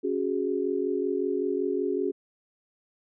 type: chord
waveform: sine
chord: C# suspended fourth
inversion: none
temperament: equal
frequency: 277.2 / 370 / 415.3 Hz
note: C#4 / F#4 / G#4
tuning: 0 / 0 / 0 cents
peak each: -31 / -28 / -29 dBFS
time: 0.03-2.12 s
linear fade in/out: 20 ms
effects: none